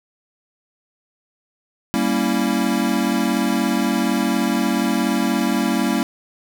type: chord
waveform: square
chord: G diminished seventh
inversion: none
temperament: equal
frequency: 196 / 233.1 / 277.2 / 329.6 Hz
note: G3 / Bb3 / Db4 / Fb4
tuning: 0 / 0 / 0 / 0 cents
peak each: -24 / -22 / -24 / -25 dBFS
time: 1.94-6.03 s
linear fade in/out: 0 ms
effects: none